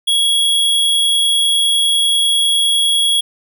square tone, 3327 Hz, G#7, 2 cents sharp, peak -12 dBFS, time 0.07-3.21 s, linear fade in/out 10 ms, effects none

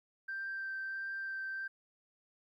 sine tone with vibrato, 1568 Hz, G6, in tune, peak -36 dBFS, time 0.28-1.68 s, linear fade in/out 10 ms, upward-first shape sine, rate 1.5 Hz, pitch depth 10 cents each way, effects tanh soft clip ceiling -33 dBFS + 13-bit

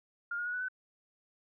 sine tone with pitch steps, 1409 / 1433.6 / 1458.7 / 1484.2 / 1510.1 Hz, F6 / F6 / F#6 / F#6 / F#6, +15 / +45 / -25 / +5 / +35 cents, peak -33 dBFS, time 0.31-0.685 s, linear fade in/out 5 ms, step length 75 ms, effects none

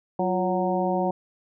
harmonic tone with a mistuned harmonic, 185 Hz, F#3, in tune, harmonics 1 / 2 / 3 / 4 / 5, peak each -27 / -28 / -28 / -27 / -31 dBFS, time 0.19-1.11 s, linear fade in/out 5 ms, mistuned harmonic 2, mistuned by -78 cents, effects none

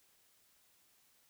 silence, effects white hiss -70 dBFS RMS until 1.29 s

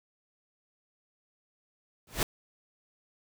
pink noise with exponential growth, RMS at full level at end -23 dBFS, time 2.07-2.23 s, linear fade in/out 2 ms, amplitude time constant 34 ms, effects none

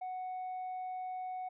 sine tone with tanh clipping, 740 Hz, F#5, in tune, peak -38 dBFS, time 0.01-1.49 s, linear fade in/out 10 ms, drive 1 dB, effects none

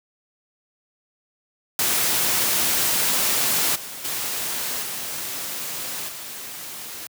white noise with level steps, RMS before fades -21 / -35 / -27 / -30 / -35 dBFS, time 1.79-7.07 s, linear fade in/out 2 ms, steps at 3.75 / 4.04 / 4.82 / 6.08 s, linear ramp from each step 10 ms, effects high-pass 100 Hz 12 dB/octave

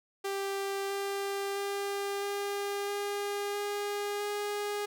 sawtooth tone with pitch steps, 393.9 / 396.9 / 399.9 / 402.9 / 405.9 / 409 / 412.1 Hz, G4 / G4 / G4 / G4 / G#4 / G#4 / G#4, +8 / +22 / +35 / +48 / -40 / -26 / -13 cents, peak -28 dBFS, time 0.24-4.86 s, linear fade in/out 10 ms, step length 660 ms, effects none

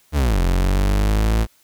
40% pulse linear two-way sweep, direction down then up, 78.3 to 43.65 to 56.2 Hz, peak -14 dBFS, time 0.12-1.47 s, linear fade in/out 50 ms, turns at 0.4 s, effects white hiss -57 dBFS RMS until 1.63 s

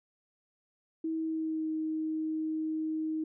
sine tone with pitch glide, 321.8 to 314.6 Hz, E4 to D#4, -42 to +19 cents, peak -30 dBFS, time 1.04-3.24 s, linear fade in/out 5 ms, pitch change -39 cents, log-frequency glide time 1.16-1.69 s, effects none

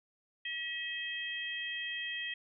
harmonic tone, 641 Hz, E5, 49 cents flat, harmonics 3 / 4 / 5, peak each -39 / -42 / -40 dBFS, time 0.45-2.34 s, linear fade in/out 5 ms, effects none

